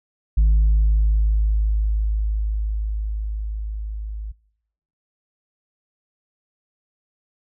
sine tone with level ramp, 52.9 Hz, G#1, 33 cents sharp, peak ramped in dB -9 to -27 dBFS, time 0.37-4.32 s, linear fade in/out 10 ms, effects noise-tail reverb RT60 0.8 s tail -25 dB re dry + tanh soft clip ceiling -11 dBFS

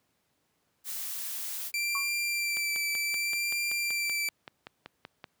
blue noise, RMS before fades -36 dBFS, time 0.84-1.72 s, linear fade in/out 50 ms
sawtooth tone with vibrato, 2349 Hz, D7, in tune, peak -25 dBFS, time 1.74-4.29 s, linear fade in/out 2 ms, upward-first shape sine, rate 0.66 Hz, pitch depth 20 cents each way
sine tone with exponential decay, 1108.7 Hz, C#6, in tune, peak -29 dBFS, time 1.95-2.13 s, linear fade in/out 2 ms, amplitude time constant 38 ms
click train, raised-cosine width 0.3 ms, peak -25 dBFS, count 15, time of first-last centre 2.57-5.242 s, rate 5.24 Hz
effects pink hiss -74 dBFS RMS until 5.4 s + high-pass 100 Hz 12 dB/octave

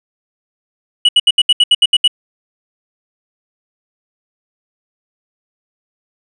triangle tone bursts, 2931 Hz, F#7, 17 cents flat, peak -4 dBFS, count 10, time 1.05-2.078 s, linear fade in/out 5 ms, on 38 ms, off 72 ms, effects resampled to 24000 Hz

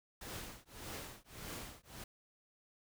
pink noise with tremolo, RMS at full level -44 dBFS, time 0.21-2.04 s, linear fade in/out 5 ms, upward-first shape triangle, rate 1.7 Hz, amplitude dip 100%, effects none

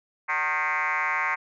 sine tone with frequency modulation, 1568 Hz, G6, in tune, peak -22 dBFS, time 0.28-1.36 s, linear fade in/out 20 ms, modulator 163 Hz, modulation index 4.3, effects tanh soft clip ceiling -18 dBFS

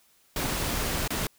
pink noise with dropouts, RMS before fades -29 dBFS, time 0.36-1.27 s, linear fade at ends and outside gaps 2 ms, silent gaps 1.078-1.104 s, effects white hiss -63 dBFS RMS until 1.38 s

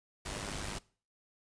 pink noise with amplitude modulation, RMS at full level -37 dBFS, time 0.25-0.79 s, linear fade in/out 10 ms, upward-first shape sine, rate 102 Hz, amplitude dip 60%, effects noise-tail reverb RT60 0.4 s tail -21 dB re dry + resampled to 22050 Hz

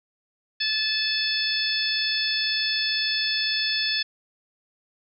harmonic tone with a mistuned harmonic, 869 Hz, A5, 22 cents flat, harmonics 2 / 3 / 4 / 5 / 6, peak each -30 / -31 / -28 / -28 / -28 dBFS, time 0.6-4.03 s, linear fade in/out 10 ms, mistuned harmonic 5, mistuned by +22 cents, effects none

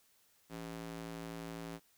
square tone with high-pass filter, 56 Hz, A1, 31 cents sharp, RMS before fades -45 dBFS, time 0.49-1.8 s, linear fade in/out 50 ms, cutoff 200 Hz, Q 1.1, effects white hiss -70 dBFS RMS until 1.97 s

